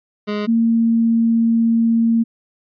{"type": "tone pair in turn", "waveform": ["25% pulse", "sine"], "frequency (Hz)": [208.3, 229.1], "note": ["G#3", "A#3"], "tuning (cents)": [5, -30], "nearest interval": "major second", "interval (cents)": 165, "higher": "second", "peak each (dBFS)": [-16, -12], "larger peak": "second", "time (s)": [[0.27, 0.47], [0.47, 2.24]], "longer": "second", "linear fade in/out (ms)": 20, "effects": ["resampled to 11025 Hz"]}